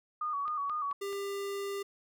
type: tone with vibrato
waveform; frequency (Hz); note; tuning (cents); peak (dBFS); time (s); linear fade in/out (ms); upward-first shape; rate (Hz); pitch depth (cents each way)
sine; 1174.7; D6; 0; -31; 0.21-0.93; 5; square; 4.1; 70
type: click train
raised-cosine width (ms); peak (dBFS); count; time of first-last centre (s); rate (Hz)
0.3; -34; 4; 0.48-1.129; 4.62
type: tone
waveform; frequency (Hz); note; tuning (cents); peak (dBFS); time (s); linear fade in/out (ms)
square; 398.5; G4; +28; -35; 1.01-1.83; 10
effects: none